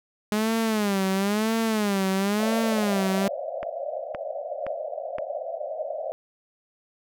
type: tone with vibrato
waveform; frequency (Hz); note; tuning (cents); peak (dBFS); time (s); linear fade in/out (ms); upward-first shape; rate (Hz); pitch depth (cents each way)
sawtooth; 207.7; G#3; 0; -18; 0.32-3.28; 0; sine; 0.99; 150
type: band-pass noise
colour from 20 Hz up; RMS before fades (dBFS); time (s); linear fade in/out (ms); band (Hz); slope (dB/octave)
pink; -32; 2.4-6.12; 0; 540 to 700; 96
type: click train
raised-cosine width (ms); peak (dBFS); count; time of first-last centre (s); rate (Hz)
0.5; -18; 4; 3.63-5.184; 1.93
effects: none